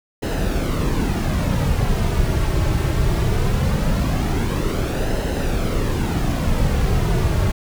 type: noise with flanger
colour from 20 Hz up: brown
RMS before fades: -19 dBFS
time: 0.22-7.52 s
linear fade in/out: 10 ms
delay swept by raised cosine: 0.86 to 4.16 ms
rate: 0.2 Hz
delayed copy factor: -0.5
effects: none